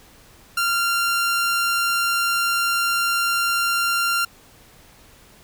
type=tone; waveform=sawtooth; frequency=1385 Hz; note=F6; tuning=15 cents flat; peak=-15 dBFS; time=0.57-4.25 s; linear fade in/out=5 ms; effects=pink hiss -50 dBFS RMS until 5.43 s